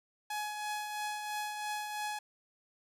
sawtooth tone with tremolo, 842 Hz, G#5, 24 cents sharp, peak -30 dBFS, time 0.3-2.19 s, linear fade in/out 5 ms, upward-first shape triangle, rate 3 Hz, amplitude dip 45%, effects resampled to 32000 Hz

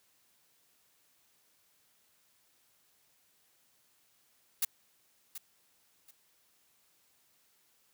blue noise with echo, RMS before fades -29 dBFS, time 4.62-4.65 s, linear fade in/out 5 ms, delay 730 ms, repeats 2, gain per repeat -13 dB, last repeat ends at 6.11 s, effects white hiss -70 dBFS RMS until 7.93 s + high-pass 60 Hz 12 dB/octave

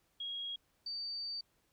sine tone pair in turn, 3290 / 4610 Hz, G#7 / D8, -17 / -33 cents, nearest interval tritone, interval 584 cents, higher second, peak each -38 / -38 dBFS, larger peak neither, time 0.2-0.56 / 0.86-1.41 s, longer second, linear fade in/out 5 ms, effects pink hiss -75 dBFS RMS until 1.72 s

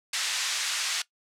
white band-pass noise, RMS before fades -29 dBFS, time 0.13-1.02 s, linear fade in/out 5 ms, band 1500 to 6400 Hz, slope 12 dB/octave, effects noise-tail reverb RT60 0.1 s tail -19 dB re dry + low-pass 10000 Hz 12 dB/octave

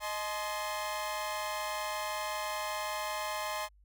sawtooth chord, Ab major, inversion second, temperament equal with one note detuned, 622.3 / 851.5 / 1046.5 Hz, Eb5 / Ab5 / C6, 0 / +43 / 0 cents, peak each -35 / -35 / -34 dBFS, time 0-3.69 s, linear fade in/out 50 ms, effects added 50 Hz sine -59 dBFS peak until 3.84 s

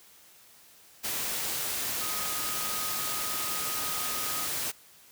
sine tone in noise, 1251 Hz, D#6, 9 cents sharp, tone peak -39 dBFS, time 2-4.47 s, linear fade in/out 20 ms, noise white, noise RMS -32 dBFS, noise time 1.03-4.72 s, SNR -10 dB, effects white hiss -56 dBFS RMS until 5.11 s + high-pass 60 Hz 12 dB/octave

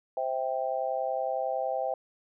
sine chord, C major, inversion none, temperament just, 523.3 / 654.1 / 784.9 Hz, C5 / E5 / G5, 0 / -14 / +2 cents, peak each -32 dBFS, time 0.17-1.94 s, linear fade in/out 2 ms, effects none

